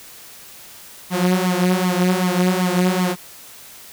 sawtooth tone with flanger, 181.8 Hz, F#3, 30 cents flat, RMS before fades -18 dBFS, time 1.1-3.16 s, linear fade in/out 50 ms, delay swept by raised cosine 0.9 to 6 ms, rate 2.6 Hz, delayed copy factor +0.75, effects white hiss -41 dBFS RMS until 3.92 s

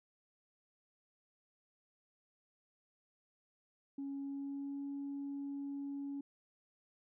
sine tone with pitch glide, 277.2 to 280.3 Hz, C#4 to C#4, 0 to +19 cents, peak -38 dBFS, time 3.98-6.21 s, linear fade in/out 5 ms, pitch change +19 cents, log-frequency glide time 4.2-4.84 s, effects tanh soft clip ceiling -36 dBFS

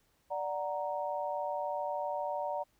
sine chord, D augmented, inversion none, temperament equal, 587.3 / 740 / 932.3 Hz, D5 / F#5 / A#5, 0 / 0 / 0 cents, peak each -36 / -38 / -37 dBFS, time 0.3-2.64 s, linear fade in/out 20 ms, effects pink hiss -72 dBFS RMS until 2.79 s

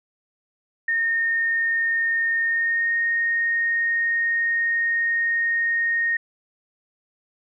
sine tone with pitch glide, 1835 to 1854.2 Hz, A#6 to A#6, -28 to -10 cents, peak -19 dBFS, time 0.88-6.17 s, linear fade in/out 5 ms, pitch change +18 cents, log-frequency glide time 2.44-2.96 s, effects none

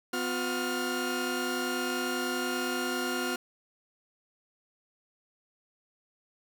sawtooth tone cluster, 252 / 359.8 / 1409 Hz, B3 / F#4 / F6, +35 / -48 / +15 cents, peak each -30 dBFS, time 0.13-3.36 s, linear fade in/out 5 ms, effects none

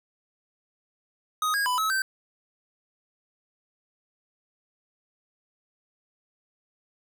square tone with pitch steps, 1251 / 1637 / 996 / 1291 / 1553 Hz, D#6 / G#6 / B5 / E6 / G6, +9 / -25 / +14 / -37 / -17 cents, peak -24 dBFS, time 1.42-2.02 s, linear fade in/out 2 ms, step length 120 ms, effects none

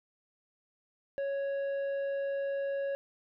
sine tone with tanh clipping, 554.4 Hz, C#5, in tune, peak -32 dBFS, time 1.18-2.95 s, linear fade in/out 0 ms, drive 7 dB, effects none

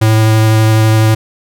square tone with vibrato, 109.9 Hz, A2, 2 cents flat, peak -7 dBFS, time 0.01-1.15 s, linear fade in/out 10 ms, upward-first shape sine, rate 12 Hz, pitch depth 10 cents each way, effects none

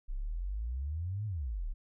sine exponential two-way sweep, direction up then down, 30.87 to 110 to 30.87 Hz, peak -33 dBFS, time 0.08-1.74 s, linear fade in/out 20 ms, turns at 1.26 s, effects none

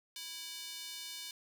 square tone with high-pass filter, 329.2 Hz, E4, 2 cents flat, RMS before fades -45 dBFS, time 0.16-1.31 s, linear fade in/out 2 ms, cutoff 3600 Hz, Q 1.5, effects none

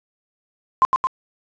sine tone with echo, 1046.5 Hz, C6, in tune, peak -10 dBFS, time 0.82-0.85 s, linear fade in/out 0 ms, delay 110 ms, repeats 2, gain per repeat -3 dB, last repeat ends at 1.07 s, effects resampled to 16000 Hz + 7-bit

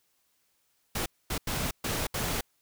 pink noise bursts at uneven times, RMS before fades -31 dBFS, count 5, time 0.95-1.06 / 1.3-1.38 / 1.47-1.71 / 1.84-2.07 / 2.14-2.41 s, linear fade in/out 5 ms, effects white hiss -72 dBFS RMS until 2.61 s

